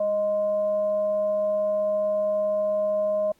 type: tone with frequency modulation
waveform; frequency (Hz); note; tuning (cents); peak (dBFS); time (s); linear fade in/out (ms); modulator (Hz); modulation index
sine; 622.3; D#5; 0; -21; 0-3.32; 5; 420; 0.22
effects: pink hiss -65 dBFS RMS until 3.39 s + AAC 64 kbps